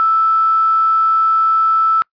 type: tone with quantisation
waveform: sine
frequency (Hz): 1318.5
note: E6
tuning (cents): 0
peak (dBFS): -10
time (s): 0-2.02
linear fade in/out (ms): 0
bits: 6
effects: noise-tail reverb RT60 0.1 s tail -26 dB re dry + resampled to 11025 Hz